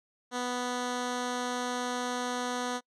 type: tone with low-pass filter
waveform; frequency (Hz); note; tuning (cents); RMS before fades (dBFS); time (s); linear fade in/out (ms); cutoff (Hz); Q
10% pulse; 247.1; B3; +1; -33; 0.31-2.81; 50; 7200; 1.2
effects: noise-tail reverb RT60 0.1 s tail -26 dB re dry